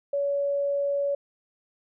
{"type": "tone", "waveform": "sine", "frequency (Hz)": 565, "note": "C#5", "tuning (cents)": 33, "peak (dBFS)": -23, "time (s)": [0.13, 1.15], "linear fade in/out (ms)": 5, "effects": []}